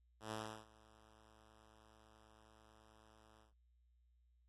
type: tone with ADSR envelope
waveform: 5% pulse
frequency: 109.2 Hz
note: A2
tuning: 13 cents flat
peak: -31 dBFS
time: 0.2-3.53 s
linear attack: 120 ms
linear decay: 330 ms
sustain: -24 dB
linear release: 140 ms
effects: added 60 Hz sine -70 dBFS peak until 4.48 s + AAC 32 kbps